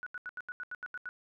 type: tone bursts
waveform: sine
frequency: 1472 Hz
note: F#6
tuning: 9 cents flat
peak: -37 dBFS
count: 10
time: 0.03-1.09 s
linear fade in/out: 0 ms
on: 34 ms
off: 80 ms
effects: none